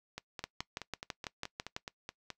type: two click trains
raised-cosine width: 0.2 ms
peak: -19 / -23 dBFS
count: 9 / 11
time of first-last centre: 0.44-1.765 / 0.18-2.303 s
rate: 6.04 / 4.71 Hz
effects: noise-tail reverb RT60 0.1 s tail -21 dB re dry